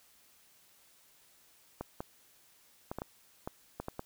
clicks, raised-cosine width 1 ms, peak -23 dBFS, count 9, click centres 1.81 / 2.005 / 2.915 / 2.986 / 3.019 / 3.475 / 3.8 / 3.884 / 3.994 s, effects white hiss -64 dBFS RMS until 4.05 s

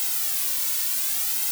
blue noise with flanger, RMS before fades -25 dBFS, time 0-1.51 s, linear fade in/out 0 ms, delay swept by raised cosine 1.7 to 2.49 ms, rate 0.68 Hz, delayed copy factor -1, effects none

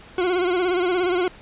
40% pulse tone with vibrato, 360 Hz, F#4, 47 cents flat, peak -18 dBFS, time 0.18-1.28 s, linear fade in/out 2 ms, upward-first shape sine, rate 17 Hz, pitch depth 69 cents each way, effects pink hiss -45 dBFS RMS until 1.41 s + resampled to 8000 Hz

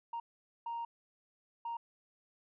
sine tone bursts at uneven times, 932.3 Hz, A#5, in tune, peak -35 dBFS, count 3, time 0.13-0.2 / 0.66-0.85 / 1.65-1.77 s, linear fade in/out 5 ms, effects tanh soft clip ceiling -34 dBFS

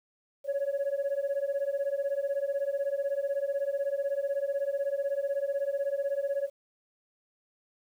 sine beating tone pair, 551 / 567 Hz, C#5 / C#5, -11 / +39 cents, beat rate 16 Hz, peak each -29 dBFS, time 0.44-6.5 s, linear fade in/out 50 ms, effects tanh soft clip ceiling -24 dBFS + 10-bit

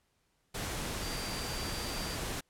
sine tone in noise, 4700 Hz, D8, 1 cent sharp, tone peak -43 dBFS, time 1.02-2.16 s, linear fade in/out 10 ms, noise pink, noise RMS -37 dBFS, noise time 0.54-2.41 s, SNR -9 dB, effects pink hiss -75 dBFS RMS until 2.49 s + low-pass 12000 Hz 12 dB/octave

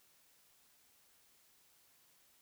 silence, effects white hiss -69 dBFS RMS until 2.41 s

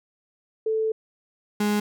sine / 35% pulse tone pair in turn, 440 / 208.1 Hz, A4 / G#3, 0 / +4 cents, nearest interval octave + minor second, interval 1296 cents, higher first, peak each -21 / -19 dBFS, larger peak second, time 0.66-0.92 / 1.6-1.8 s, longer first, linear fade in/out 5 ms, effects none

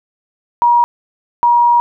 sine tone bursts at uneven times, 954 Hz, A#5, 40 cents sharp, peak -7 dBFS, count 2, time 0.62-0.84 / 1.43-1.8 s, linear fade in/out 0 ms, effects none

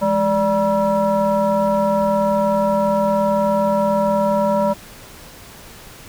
sine tone with frequency modulation, 585 Hz, D5, 7 cents flat, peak -14 dBFS, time 0.01-4.74 s, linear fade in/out 20 ms, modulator 377 Hz, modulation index 1.1, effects pink hiss -40 dBFS RMS until 6.08 s

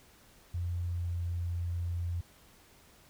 sine tone with pitch glide, 87.31 to 86.61 Hz, F2 to F2, 0 to -14 cents, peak -31 dBFS, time 0.54-2.21 s, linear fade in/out 5 ms, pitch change -14 cents, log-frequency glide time 0.87-1.16 s, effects pink hiss -60 dBFS RMS until 3.09 s

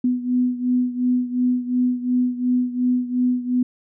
sine beating tone pair, 248.2 / 251 Hz, B3 / B3, +9 / +28 cents, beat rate 2.8 Hz, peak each -19 / -23 dBFS, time 0.04-3.63 s, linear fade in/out 5 ms, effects none

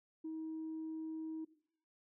sine tone, 318.2 Hz, D#4, 39 cents sharp, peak -39 dBFS, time 0.24-1.45 s, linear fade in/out 10 ms, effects noise-tail reverb RT60 0.6 s tail -17 dB re dry + tanh soft clip ceiling -37 dBFS

